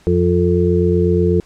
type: harmonic tone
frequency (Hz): 88.1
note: F2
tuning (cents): +16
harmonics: 1 / 2 / 4 / 5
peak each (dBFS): -17 / -17 / -17 / -17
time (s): 0.07-1.4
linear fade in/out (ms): 0
effects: pink hiss -50 dBFS RMS until 1.45 s + low-pass 8000 Hz 12 dB/octave